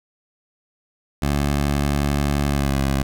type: tone with pitch glide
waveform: 15% pulse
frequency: 71.5 to 68.23 Hz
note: D2 to C#2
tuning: -46 to -27 cents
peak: -12 dBFS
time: 1.22-3.03 s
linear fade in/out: 5 ms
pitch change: -81 cents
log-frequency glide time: 2.47-2.78 s
effects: none